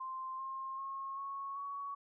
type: tone with pitch steps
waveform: sine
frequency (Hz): 1046.5 / 1064.8 / 1083.4 / 1102.3 / 1121.6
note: C6 / C6 / C#6 / C#6 / C#6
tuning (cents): 0 / +30 / -40 / -10 / +20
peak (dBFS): -39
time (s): 0-1.95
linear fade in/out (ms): 10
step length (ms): 390
effects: none